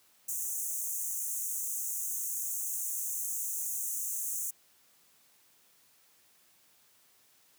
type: high-pass noise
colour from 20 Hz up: pink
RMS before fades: -35 dBFS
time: 0.28-4.51 s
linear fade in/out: 10 ms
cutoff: 6200 Hz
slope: 96 dB/octave
effects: white hiss -65 dBFS RMS until 7.58 s + high-pass 80 Hz 12 dB/octave